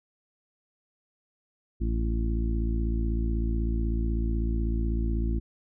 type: harmonic tone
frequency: 56.1 Hz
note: A1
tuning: 34 cents sharp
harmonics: 1 / 2 / 3 / 4 / 5 / 6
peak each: -25 / -35 / -40 / -35 / -40 / -37 dBFS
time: 1.8-5.4 s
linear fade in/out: 20 ms
effects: none